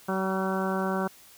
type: harmonic tone with a mistuned harmonic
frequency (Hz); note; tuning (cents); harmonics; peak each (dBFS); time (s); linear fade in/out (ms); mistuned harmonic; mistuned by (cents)
190; F#3; +46; 1 / 2 / 3 / 4 / 5 / 6 / 7 / 8; -29 / -32 / -34 / -35 / -36 / -37 / -37 / -38; 0.08-1.08; 10; 7; +35
effects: white hiss -53 dBFS RMS until 1.37 s